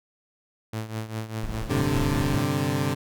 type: tone with tremolo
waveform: sawtooth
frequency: 110.3 Hz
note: A2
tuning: 5 cents sharp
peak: -23 dBFS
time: 0.73-2.5 s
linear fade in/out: 5 ms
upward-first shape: triangle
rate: 5 Hz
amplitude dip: 80%
type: noise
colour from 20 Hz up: brown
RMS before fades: -32 dBFS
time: 1.43-2.35 s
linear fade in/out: 5 ms
type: chord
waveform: 20% pulse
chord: G suspended fourth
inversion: none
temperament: equal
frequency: 98 / 130.81 / 146.83 Hz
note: G2 / C3 / D3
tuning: 0 / 0 / 0 cents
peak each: -25 / -22 / -22 dBFS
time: 1.69-2.95 s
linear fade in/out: 20 ms
effects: none